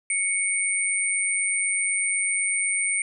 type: tone pair together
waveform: sine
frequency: 2226 / 8904 Hz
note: C#7 / C#9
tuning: +7 / +7 cents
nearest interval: 2 octaves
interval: 2400 cents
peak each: -25 / -24 dBFS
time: 0.1-3.02 s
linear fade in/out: 2 ms
effects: none